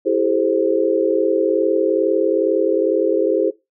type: chord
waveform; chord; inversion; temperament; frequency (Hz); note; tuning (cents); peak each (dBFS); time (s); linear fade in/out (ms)
sine; A minor seventh; second; equal with one note detuned; 329.6 / 392 / 431.7 / 523.3; E4 / G4 / A4 / C5; 0 / 0 / -33 / 0; -20; 0.05-3.51; 20
effects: noise-tail reverb RT60 0.2 s tail -18 dB re dry